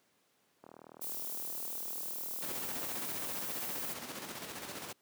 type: click train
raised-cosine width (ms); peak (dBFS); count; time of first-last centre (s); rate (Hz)
1; -36; 110; 0.64-3.399; 39.5
type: noise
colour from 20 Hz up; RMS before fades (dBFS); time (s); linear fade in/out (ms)
violet; -40; 1.01-3.94; 10
type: noise with tremolo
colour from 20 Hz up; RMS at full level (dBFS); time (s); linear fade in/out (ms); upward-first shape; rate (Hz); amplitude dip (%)
pink; -41; 2.42-4.93; 5; square; 15; 40
effects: pink hiss -72 dBFS RMS until 5.01 s + high-pass 200 Hz 12 dB/octave